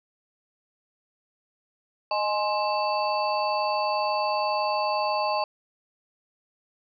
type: tone cluster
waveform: sine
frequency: 618 / 840 / 1052 / 2649 / 4548 Hz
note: D#5 / G#5 / C6 / E7 / C#8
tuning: -12 / +19 / +9 / +8 / +44 cents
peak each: -28 / -27 / -29 / -35 / -34 dBFS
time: 2.11-5.44 s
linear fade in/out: 2 ms
effects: none